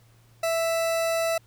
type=tone; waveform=40% pulse; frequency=660 Hz; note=E5; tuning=2 cents sharp; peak=-22 dBFS; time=0.43-1.38 s; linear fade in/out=5 ms; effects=added 115 Hz sine -55 dBFS peak until 1.46 s + pink hiss -62 dBFS RMS until 1.46 s